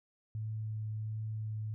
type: tone with vibrato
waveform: sine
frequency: 108.6 Hz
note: A2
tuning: 22 cents flat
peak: -35 dBFS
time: 0.35-1.74 s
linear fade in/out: 0 ms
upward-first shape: triangle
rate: 1.4 Hz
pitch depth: 11 cents each way
effects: none